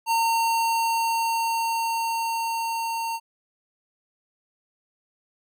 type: tone with level ramp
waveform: square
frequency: 914 Hz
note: A#5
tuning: 34 cents flat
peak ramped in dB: -20 to -27 dBFS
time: 0.06-3.2 s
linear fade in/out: 50 ms
effects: none